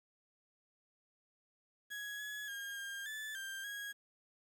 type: tone with pitch steps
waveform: 35% pulse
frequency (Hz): 1667 / 1689 / 1619 / 1607 / 1743 / 1584 / 1647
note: G#6 / G#6 / G#6 / G6 / A6 / G6 / G#6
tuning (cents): +6 / +29 / -45 / +43 / -17 / +18 / -15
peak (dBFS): -40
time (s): 1.9-3.93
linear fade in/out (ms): 20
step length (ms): 290
effects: 11-bit